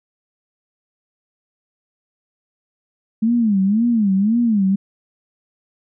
sine tone with vibrato, 213.7 Hz, G#3, 50 cents sharp, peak -13 dBFS, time 3.22-4.76 s, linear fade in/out 10 ms, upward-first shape sine, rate 1.9 Hz, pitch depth 200 cents each way, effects none

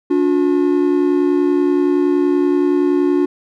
triangle tone pair together, 288.5 / 359.1 Hz, D4 / F4, -31 / +48 cents, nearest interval major third, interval 379 cents, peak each -13 dBFS, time 0.1-3.26 s, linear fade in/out 10 ms, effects none

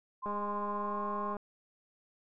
sine tone with pitch glide, 1040 to 1063.7 Hz, C6 to C6, -11 to +28 cents, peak -35 dBFS, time 0.22-1.35 s, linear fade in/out 20 ms, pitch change +39 cents, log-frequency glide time 0.71-1.01 s
click train, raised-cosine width 1 ms, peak -27 dBFS, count 228, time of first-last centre 0.26-1.367 s, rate 205 Hz
effects none

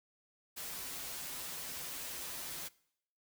white noise with comb filter, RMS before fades -43 dBFS, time 0.56-2.69 s, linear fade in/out 20 ms, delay 9.4 ms, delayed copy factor -0.65, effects noise-tail reverb RT60 0.7 s tail -22 dB re dry

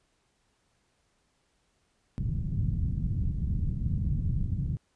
white low-pass noise, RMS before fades -29 dBFS, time 2.18-4.77 s, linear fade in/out 0 ms, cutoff 150 Hz, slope 24 dB/octave, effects pink hiss -72 dBFS RMS until 4.95 s + resampled to 22050 Hz

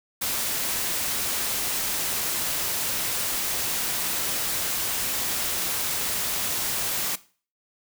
white noise, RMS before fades -27 dBFS, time 0.21-7.16 s, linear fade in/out 10 ms, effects noise-tail reverb RT60 0.4 s tail -18 dB re dry

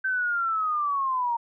sine linear sweep, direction down, 1552 to 923 Hz, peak -23 dBFS, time 0.04-1.37 s, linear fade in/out 10 ms, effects none

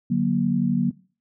sine chord, D augmented, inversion none, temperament equal with one note detuned, 146.83 / 185 / 236.9 Hz, D3 / F#3 / A#3, 0 / 0 / +28 cents, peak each -26 / -22 / -22 dBFS, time 0.1-0.91 s, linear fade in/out 10 ms, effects noise-tail reverb RT60 0.4 s tail -21 dB re dry

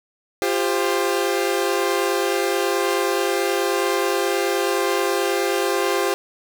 sawtooth chord, F suspended second, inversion none, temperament equal with one note detuned, 349.2 / 398.6 / 523.3 Hz, F4 / G4 / C5, 0 / +29 / 0 cents, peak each -20 / -18 / -21 dBFS, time 0.42-6.14 s, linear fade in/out 0 ms, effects none

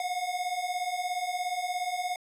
square beating tone pair, 712 / 729 Hz, F5 / F#5, +33 / -26 cents, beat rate 17 Hz, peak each -35 / -32 dBFS, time 0-2.16 s, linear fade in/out 2 ms, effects low-pass 12000 Hz 12 dB/octave

